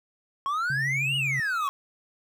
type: exponential two-way sweep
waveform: triangle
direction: up then down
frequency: 1079 to 2937 to 1079 Hz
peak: -23 dBFS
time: 0.46-1.69 s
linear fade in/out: 0 ms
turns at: 1.16 s
type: tone with vibrato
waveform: sine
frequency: 136.7 Hz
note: C#3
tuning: 24 cents flat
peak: -30 dBFS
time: 0.7-1.4 s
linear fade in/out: 2 ms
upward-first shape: sine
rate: 13 Hz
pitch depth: 39 cents each way
type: tone with exponential growth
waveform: 25% pulse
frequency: 1278 Hz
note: D#6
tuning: 46 cents sharp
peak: -30 dBFS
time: 0.94-1.68 s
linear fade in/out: 1 ms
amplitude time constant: 160 ms
effects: none

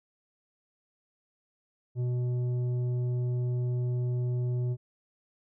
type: tone with tanh clipping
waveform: triangle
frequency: 123.47 Hz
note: B2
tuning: in tune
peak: -28 dBFS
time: 1.95-4.77 s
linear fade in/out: 50 ms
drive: 12 dB
effects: none

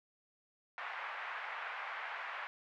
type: band-pass noise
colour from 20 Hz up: white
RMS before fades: -43 dBFS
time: 0.78-2.47 s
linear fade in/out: 0 ms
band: 730 to 2100 Hz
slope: 24 dB/octave
effects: none

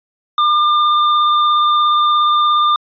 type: tone with vibrato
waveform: square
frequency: 1200 Hz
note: D6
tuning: 37 cents sharp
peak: -11 dBFS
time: 0.38-2.76 s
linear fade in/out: 2 ms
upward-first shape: sine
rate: 17 Hz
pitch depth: 11 cents each way
effects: resampled to 11025 Hz

